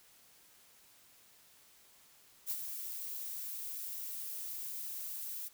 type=noise with ADSR envelope; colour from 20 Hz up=violet; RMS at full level=-35 dBFS; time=2.46-5.49 s; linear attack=45 ms; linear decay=53 ms; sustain=-7 dB; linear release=21 ms; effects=white hiss -63 dBFS RMS until 5.53 s